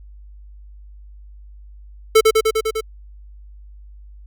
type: tone with echo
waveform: square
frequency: 440 Hz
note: A4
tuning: in tune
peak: -8 dBFS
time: 2.15-2.21 s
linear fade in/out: 10 ms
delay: 100 ms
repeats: 6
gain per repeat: -2 dB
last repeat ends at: 2.81 s
effects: added 50 Hz sine -38 dBFS peak until 4.26 s